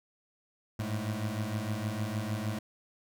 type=beating tone pair; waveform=25% pulse; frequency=103.83 / 110.33 Hz; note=G#2 / A2; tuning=0 / +5 cents; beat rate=6.5 Hz; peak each=-31 dBFS; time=0.79-2.59 s; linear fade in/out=5 ms; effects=none